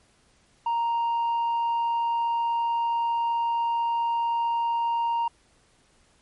sine tone with tanh clipping, 932.3 Hz, A#5, in tune, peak -23 dBFS, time 0.66-5.28 s, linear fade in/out 5 ms, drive 2 dB, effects pink hiss -62 dBFS RMS until 6.21 s + MP3 48 kbps

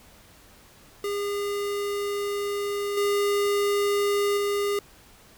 square tone with level steps, 406.3 Hz, G#4, 38 cents flat, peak -27 / -22 / -24 dBFS, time 1.04-4.79 s, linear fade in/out 2 ms, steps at 2.97 / 4.37 s, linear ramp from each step 5 ms, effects pink hiss -53 dBFS RMS until 5.37 s

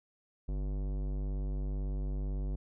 sine tone with tanh clipping, 49 Hz, G1, in tune, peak -34 dBFS, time 0.48-2.56 s, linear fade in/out 10 ms, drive 18 dB, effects none

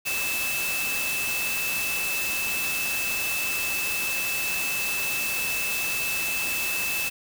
sine tone in noise, 2627 Hz, E7, 7 cents flat, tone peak -27 dBFS, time 0.05-7.1 s, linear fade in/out 20 ms, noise white, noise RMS -30 dBFS, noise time 0.05-7.1 s, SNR 0 dB, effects none

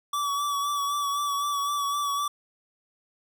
square tone with vibrato, 1146 Hz, D6, 43 cents flat, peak -26 dBFS, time 0.13-2.28 s, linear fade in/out 5 ms, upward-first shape sine, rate 3.9 Hz, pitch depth 31 cents each way, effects none

